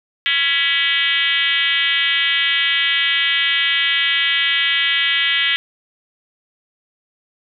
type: tone with frequency modulation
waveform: sine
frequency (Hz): 2571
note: E7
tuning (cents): -44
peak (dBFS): -14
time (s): 0.26-5.56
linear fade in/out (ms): 0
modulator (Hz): 300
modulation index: 3
effects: none